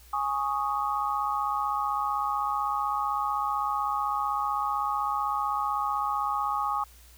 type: chord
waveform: sine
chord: Ab suspended fourth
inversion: none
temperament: equal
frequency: 830.6 / 1108.7 / 1244.5 Hz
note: Ab5 / Db6 / Eb6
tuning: 0 / 0 / 0 cents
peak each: -30 dBFS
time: 0.13-6.84 s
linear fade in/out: 5 ms
effects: added 60 Hz sine -52 dBFS peak until 7.17 s + white hiss -56 dBFS RMS until 7.17 s

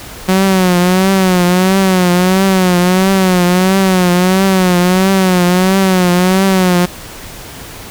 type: tone with vibrato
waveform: sawtooth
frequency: 185 Hz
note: F#3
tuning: in tune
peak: -4 dBFS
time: 0.28-6.86 s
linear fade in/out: 10 ms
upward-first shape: triangle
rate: 1.5 Hz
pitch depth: 90 cents each way
effects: pink hiss -30 dBFS RMS until 7.9 s

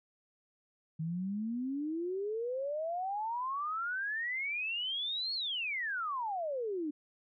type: exponential two-way sweep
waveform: sine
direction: up then down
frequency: 155.56 to 4391 to 287.1 Hz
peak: -33 dBFS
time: 0.99-6.91 s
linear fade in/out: 10 ms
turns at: 5.34 s
effects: none

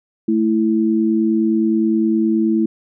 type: tone pair together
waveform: sine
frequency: 220 / 329.6 Hz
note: A3 / E4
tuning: 0 / 0 cents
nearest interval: perfect fifth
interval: 700 cents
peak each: -16 dBFS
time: 0.28-2.66 s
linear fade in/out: 5 ms
effects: none

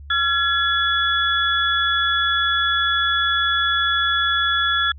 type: tone cluster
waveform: sine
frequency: 1367 / 1687 / 3405 Hz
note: F6 / G#6 / G#7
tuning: -37 / +27 / +42 cents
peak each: -21 dBFS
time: 0.1-4.92 s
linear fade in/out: 5 ms
effects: added 71 Hz sine -36 dBFS peak until 4.98 s

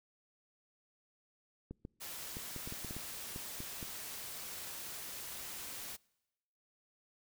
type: clicks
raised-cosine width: 3 ms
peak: -31 dBFS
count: 12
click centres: 1.71 / 1.851 / 2.369 / 2.563 / 2.675 / 2.724 / 2.847 / 2.909 / 2.966 / 3.361 / 3.604 / 3.828 s
type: noise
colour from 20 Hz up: white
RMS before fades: -45 dBFS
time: 2-5.97 s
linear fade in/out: 20 ms
effects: noise-tail reverb RT60 1.0 s tail -26 dB re dry

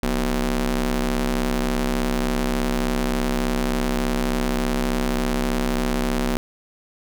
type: ring-modulated tone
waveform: sawtooth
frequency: 138.59 Hz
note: C#3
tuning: in tune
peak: -13 dBFS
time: 0.03-6.37 s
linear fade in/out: 0 ms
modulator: 101 Hz
effects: none

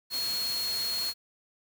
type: tone in noise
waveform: sine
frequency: 4303 Hz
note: C8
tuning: 48 cents sharp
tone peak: -29 dBFS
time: 0.1-1.14 s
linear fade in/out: 50 ms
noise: white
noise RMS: -37 dBFS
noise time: 0.1-1.14 s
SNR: +5 dB
effects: none

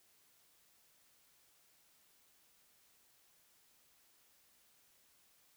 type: silence
effects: white hiss -70 dBFS RMS until 5.56 s

